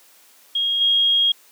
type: tone with level steps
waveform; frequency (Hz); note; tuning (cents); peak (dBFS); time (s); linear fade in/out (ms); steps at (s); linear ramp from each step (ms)
sine; 3266; G#7; -30; -18 / -14; 0.55-1.32; 5; 0.8; 20
effects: white hiss -52 dBFS RMS until 1.51 s + high-pass 300 Hz 12 dB/octave